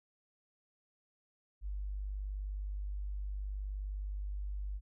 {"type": "tone", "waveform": "sine", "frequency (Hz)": 49.65, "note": "G1", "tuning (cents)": 23, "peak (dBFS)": -36, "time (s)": [1.61, 4.81], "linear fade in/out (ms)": 50, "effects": []}